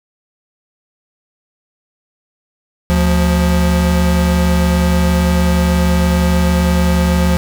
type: tone pair together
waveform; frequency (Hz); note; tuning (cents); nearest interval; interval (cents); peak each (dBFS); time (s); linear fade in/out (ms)
square; 74.3 / 176.45; D2 / F3; +21 / +18; octave + minor third; 1497; -14; 2.9-7.37; 0
effects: none